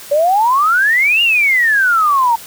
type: exponential two-way sweep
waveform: sine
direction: up then down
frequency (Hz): 561 to 2864 to 900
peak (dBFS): -9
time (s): 0.11-2.36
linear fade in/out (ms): 10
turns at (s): 1.22
effects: white hiss -34 dBFS RMS until 2.46 s